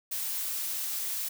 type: noise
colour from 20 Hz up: blue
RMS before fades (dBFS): -33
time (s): 0.11-1.29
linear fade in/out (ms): 10
effects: none